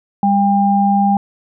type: tone pair together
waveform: sine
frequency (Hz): 200.1 / 800.4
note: G3 / G5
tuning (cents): +36 / +36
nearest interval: 2 octaves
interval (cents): 2400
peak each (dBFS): -13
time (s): 0.23-1.17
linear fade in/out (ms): 2
effects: none